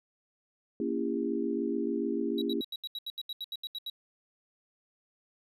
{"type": "chord", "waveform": "sine", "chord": "A# diminished seventh", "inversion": "none", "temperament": "just", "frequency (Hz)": [233.1, 279.7, 335.6, 402.8], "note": ["A#3", "C#4", "E4", "G4"], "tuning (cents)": [0, 16, 31, 47], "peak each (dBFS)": -34, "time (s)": [0.8, 2.61], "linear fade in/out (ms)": 2}
{"type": "tone bursts", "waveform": "triangle", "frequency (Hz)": 3876, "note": "B7", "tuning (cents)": -33, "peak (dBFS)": -33, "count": 14, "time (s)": [2.38, 3.899], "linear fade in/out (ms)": 2, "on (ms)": 37, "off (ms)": 77}
{"effects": []}